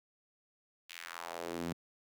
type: tone with high-pass filter sweep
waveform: sawtooth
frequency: 85 Hz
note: F2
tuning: 46 cents flat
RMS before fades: -42 dBFS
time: 0.89-1.73 s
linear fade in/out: 10 ms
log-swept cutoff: 2800 to 180 Hz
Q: 1.8
effects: none